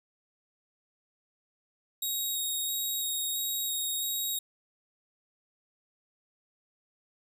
10% pulse tone with vibrato, 3773 Hz, A#7, 20 cents sharp, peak -23 dBFS, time 2.02-4.39 s, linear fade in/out 5 ms, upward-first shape square, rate 1.5 Hz, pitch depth 8 cents each way, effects none

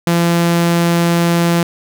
sawtooth tone, 170.5 Hz, F3, 41 cents flat, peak -7 dBFS, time 0.07-1.63 s, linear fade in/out 2 ms, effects none

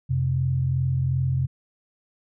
sine tone pair together, 88.41 / 131.1 Hz, F2 / C3, +22 / +4 cents, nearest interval perfect fifth, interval 682 cents, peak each -27 / -21 dBFS, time 0.09-1.47 s, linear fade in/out 20 ms, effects none

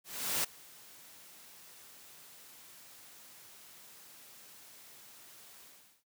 white noise with ADSR envelope, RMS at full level -31 dBFS, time 0.04-6.04 s, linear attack 400 ms, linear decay 8 ms, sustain -24 dB, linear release 410 ms, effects noise-tail reverb RT60 0.2 s tail -24 dB re dry + high-pass 100 Hz 12 dB/octave

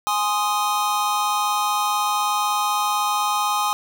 square chord, Ab major, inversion none, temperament equal, 830.6 / 1046.5 / 1244.5 Hz, Ab5 / C6 / Eb6, 0 / 0 / 0 cents, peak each -24 / -26 / -24 dBFS, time 0.07-3.73 s, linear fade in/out 0 ms, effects none

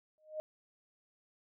sine tone with exponential growth, 619 Hz, D#5, 9 cents flat, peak -33 dBFS, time 0.18-0.4 s, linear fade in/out 0 ms, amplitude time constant 46 ms, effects none

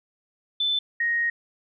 sine tone pair in turn, 3520 / 1871.7 Hz, A7 / A#6, 0 / +7 cents, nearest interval major seventh, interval 1093 cents, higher first, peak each -21 / -21 dBFS, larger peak neither, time 0.6-0.79 / 1-1.3 s, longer second, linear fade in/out 5 ms, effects none

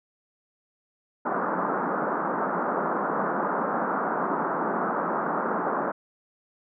white band-pass noise, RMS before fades -27 dBFS, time 1.25-5.92 s, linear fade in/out 10 ms, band 170 to 1400 Hz, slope 48 dB/octave, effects none

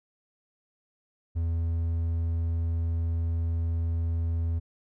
triangle tone, 83.1 Hz, E2, 15 cents sharp, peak -23 dBFS, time 1.35-4.6 s, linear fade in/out 20 ms, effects none

